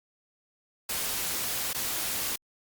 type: noise with dropouts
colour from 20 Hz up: white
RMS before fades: -31 dBFS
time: 0.89-2.36 s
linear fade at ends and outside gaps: 5 ms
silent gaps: 1.732-1.745 s
effects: Opus 48 kbps